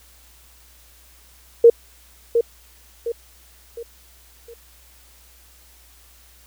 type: tone with echo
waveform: sine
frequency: 466.6 Hz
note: A#4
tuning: 2 cents sharp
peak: -5 dBFS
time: 1.64-1.7 s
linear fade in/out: 5 ms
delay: 710 ms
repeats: 4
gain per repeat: -8 dB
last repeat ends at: 4.54 s
effects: added 60 Hz sine -52 dBFS peak until 6.46 s + white hiss -52 dBFS RMS until 6.46 s